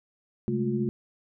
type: tone cluster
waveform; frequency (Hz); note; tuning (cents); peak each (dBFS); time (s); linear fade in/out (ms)
sine; 133.1 / 203.7 / 218.4 / 356.8; C3 / G#3 / A3 / F4; +30 / -33 / -13 / +37; -31 / -33 / -28 / -30; 0.48-0.89; 0
effects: none

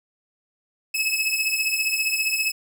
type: beating tone pair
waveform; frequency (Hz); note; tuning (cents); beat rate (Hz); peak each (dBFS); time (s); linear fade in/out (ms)
sawtooth; 2577 / 2592; E7 / E7; -40 / -30; 15; -21; 0.94-2.52; 10
effects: none

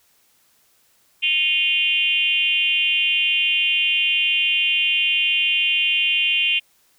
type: tone with frequency modulation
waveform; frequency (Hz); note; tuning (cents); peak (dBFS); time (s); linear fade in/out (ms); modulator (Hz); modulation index
sine; 2786; F7; -5; -16; 1.22-6.6; 20; 311; 1.2
effects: white hiss -60 dBFS RMS until 6.98 s

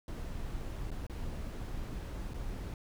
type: noise with dropouts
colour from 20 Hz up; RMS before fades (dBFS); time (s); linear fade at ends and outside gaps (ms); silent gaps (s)
brown; -39; 0.08-2.74; 1; 0.905-0.915 / 1.067-1.097 / 2.336-2.342
effects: none

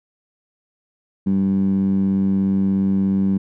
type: tone with band-pass filter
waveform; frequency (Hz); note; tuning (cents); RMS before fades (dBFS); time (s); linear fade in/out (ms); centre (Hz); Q
15% pulse; 96.9; G2; -20; -18; 1.26-3.38; 10; 200; 4.2
effects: none

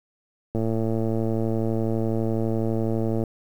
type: click train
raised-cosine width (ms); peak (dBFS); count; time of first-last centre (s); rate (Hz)
2; -13; 302; 0.55-3.237; 112
effects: 8-bit

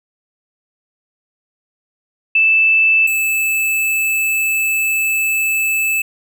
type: tone pair in turn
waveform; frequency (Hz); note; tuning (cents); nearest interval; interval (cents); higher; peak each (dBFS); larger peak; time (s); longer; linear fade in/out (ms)
sine / square; 2637 / 2622; E7 / E7; 0 / -10; unison; 10; first; -9 / -15; first; 2.35-3.07 / 3.07-6.02; second; 5
effects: none

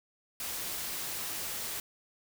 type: noise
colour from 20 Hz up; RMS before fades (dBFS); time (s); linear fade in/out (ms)
white; -37; 0.4-1.8; 2
effects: none

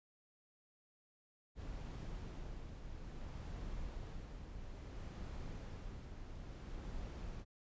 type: noise with tremolo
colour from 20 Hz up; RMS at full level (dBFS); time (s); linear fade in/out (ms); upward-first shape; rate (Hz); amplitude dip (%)
brown; -45; 1.55-7.45; 50; sine; 0.59; 40
effects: resampled to 16000 Hz

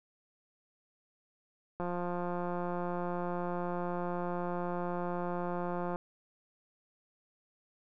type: click train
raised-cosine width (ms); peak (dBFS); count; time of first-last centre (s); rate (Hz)
1; -23; 733; 1.8-5.959; 176
effects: none

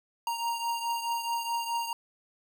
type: beating tone pair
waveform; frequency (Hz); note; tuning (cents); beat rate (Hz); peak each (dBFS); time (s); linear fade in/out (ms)
square; 932.3 / 937; A#5 / A#5; 0 / +9; 4.7; -31 / -37; 0.27-1.93; 2
effects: none

